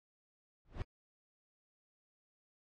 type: noise with exponential growth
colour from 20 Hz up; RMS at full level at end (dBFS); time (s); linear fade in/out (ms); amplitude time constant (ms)
brown; -34; 0.65-0.82; 1; 36
effects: low-pass 4000 Hz 12 dB/octave + AAC 32 kbps